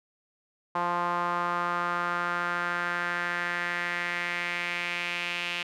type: tone with band-pass filter sweep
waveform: sawtooth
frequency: 174.61 Hz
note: F3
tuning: in tune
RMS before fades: -30 dBFS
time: 0.75-5.63 s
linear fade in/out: 5 ms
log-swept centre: 1000 to 2700 Hz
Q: 3.3
effects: none